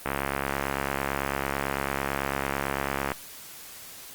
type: click train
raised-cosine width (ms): 0.5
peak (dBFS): -11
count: 212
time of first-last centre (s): 0.06-3.118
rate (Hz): 69
effects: white hiss -44 dBFS RMS until 4.14 s + Opus 32 kbps